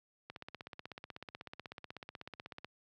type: click train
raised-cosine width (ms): 0.3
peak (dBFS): -29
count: 39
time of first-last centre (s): 0.3-2.646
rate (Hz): 16.2
effects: high-pass 80 Hz 12 dB/octave